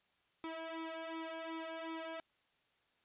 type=tone with flanger; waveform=sawtooth; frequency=325.2 Hz; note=E4; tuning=23 cents flat; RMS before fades=-44 dBFS; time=0.44-2.2 s; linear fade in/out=0 ms; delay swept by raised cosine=0.86 to 1.83 ms; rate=2.7 Hz; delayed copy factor=+0.85; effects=white hiss -75 dBFS RMS until 3.04 s + resampled to 8000 Hz